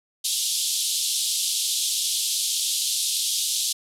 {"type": "band-pass noise", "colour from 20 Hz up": "pink", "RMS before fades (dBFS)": -25, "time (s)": [0.24, 3.73], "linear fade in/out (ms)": 10, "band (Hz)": [3200, 12000], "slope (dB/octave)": 48, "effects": []}